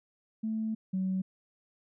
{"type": "tone pair in turn", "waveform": "sine", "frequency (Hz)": [220, 188.25], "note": ["A3", "F#3"], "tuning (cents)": [0, 30], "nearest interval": "minor third", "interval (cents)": 270, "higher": "first", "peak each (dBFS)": [-29, -27], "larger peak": "second", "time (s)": [[0.43, 0.75], [0.93, 1.22]], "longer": "first", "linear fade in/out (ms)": 10, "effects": ["tanh soft clip ceiling -23 dBFS"]}